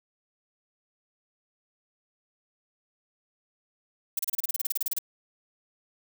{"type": "noise bursts", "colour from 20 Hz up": "violet", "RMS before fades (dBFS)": -27, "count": 16, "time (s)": [4.17, 4.987], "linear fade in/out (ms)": 5, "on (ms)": 22, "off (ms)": 31, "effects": []}